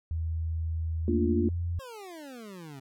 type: tone with pitch glide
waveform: sine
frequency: 81.2 to 86.03 Hz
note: E2 to F2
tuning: -26 to -26 cents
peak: -28 dBFS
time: 0.11-1.79 s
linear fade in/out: 0 ms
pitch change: +100 cents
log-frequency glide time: 1.29-1.43 s
type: chord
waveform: sine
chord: Bb major seventh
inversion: third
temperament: equal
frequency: 220 / 233.1 / 293.7 / 349.2 Hz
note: A3 / Bb3 / D4 / F4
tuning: 0 / 0 / 0 / 0 cents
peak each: -33 / -28 / -31 / -28 dBFS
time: 1.08-1.49 s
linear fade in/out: 2 ms
type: exponential sweep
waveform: 25% pulse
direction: down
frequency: 554.4 to 130.3 Hz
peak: -38 dBFS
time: 1.79-2.8 s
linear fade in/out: 10 ms
effects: none